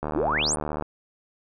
click train, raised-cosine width 1 ms, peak -15 dBFS, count 61, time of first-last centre 0.03-0.824 s, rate 75.6 Hz
sine exponential sweep, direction up, 259.2 to 10420 Hz, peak -22 dBFS, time 0.15-0.56 s, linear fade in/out 20 ms
effects none

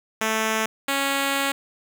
5% pulse tone pair in turn, 220 / 276.3 Hz, A3 / C#4, 0 / -6 cents, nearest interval major third, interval 394 cents, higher second, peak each -10 dBFS, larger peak neither, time 0.21-0.66 / 0.88-1.52 s, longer second, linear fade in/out 5 ms, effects none

